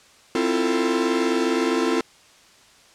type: chord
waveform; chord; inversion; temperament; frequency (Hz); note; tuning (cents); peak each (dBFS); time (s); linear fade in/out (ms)
45% pulse; F major seventh; second; equal with one note detuned; 261.6 / 329.6 / 349.2 / 447.7; C4 / E4 / F4 / A4; 0 / 0 / 0 / +30; -25; 0.35-2.01; 2
effects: white hiss -52 dBFS RMS until 2.94 s + low-pass 7000 Hz 12 dB/octave